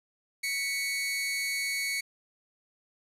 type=tone pair together; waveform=sawtooth; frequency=1975.5 / 2224 Hz; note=B6 / C#7; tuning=0 / +5 cents; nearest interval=major second; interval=205 cents; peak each=-36 / -26 dBFS; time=0.43-2.01 s; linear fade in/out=10 ms; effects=resampled to 32000 Hz + 9-bit